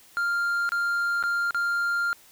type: tone with dropouts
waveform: triangle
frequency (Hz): 1396.9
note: F6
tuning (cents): 0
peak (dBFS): -21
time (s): 0.17-2.13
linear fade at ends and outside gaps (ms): 0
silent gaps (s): 0.691-0.72 / 1.227-1.237 / 1.508-1.546
effects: white hiss -54 dBFS RMS until 2.31 s